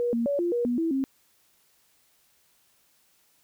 sine tone with pitch steps, 480.9 / 233.3 / 568 / 346.8 / 478.6 / 242.7 / 328.4 / 268.7 Hz, B4 / A#3 / C#5 / F4 / A#4 / B3 / E4 / C4, -46 / +2 / +42 / -12 / +46 / -30 / -6 / +46 cents, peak -23 dBFS, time 0-1.04 s, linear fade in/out 0 ms, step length 130 ms, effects white hiss -65 dBFS RMS until 3.43 s

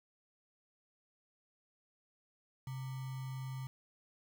sine tone with sample-and-hold, 131.3 Hz, C3, 6 cents sharp, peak -39 dBFS, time 2.67-3.67 s, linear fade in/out 2 ms, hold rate 1050 Hz, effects none

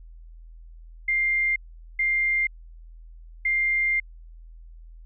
sine tone bursts at uneven times, 2100 Hz, C7, 6 cents sharp, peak -20 dBFS, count 3, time 1.08-1.56 / 1.99-2.47 / 3.45-4 s, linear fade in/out 5 ms, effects added 41 Hz sine -42 dBFS peak until 5.05 s

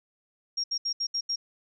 sine tone bursts at uneven times, 5580 Hz, F8, 2 cents flat, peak -26 dBFS, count 6, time 0.57-0.64 / 0.71-0.78 / 0.85-0.93 / 1-1.07 / 1.14-1.21 / 1.29-1.36 s, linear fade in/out 10 ms, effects none

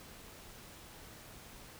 silence, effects pink hiss -53 dBFS RMS until 1.79 s

